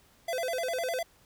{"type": "tone with vibrato", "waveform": "square", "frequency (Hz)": 587.3, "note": "D5", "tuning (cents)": 0, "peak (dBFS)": -30, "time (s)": [0.28, 1.03], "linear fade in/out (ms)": 5, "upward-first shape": "square", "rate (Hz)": 9.9, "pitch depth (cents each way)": 240, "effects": ["pink hiss -62 dBFS RMS until 1.25 s"]}